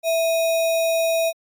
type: tone with sample-and-hold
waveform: sine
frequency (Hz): 658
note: E5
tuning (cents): -3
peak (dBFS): -17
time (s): 0.03-1.33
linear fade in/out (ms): 50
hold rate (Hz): 3150
effects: AAC 64 kbps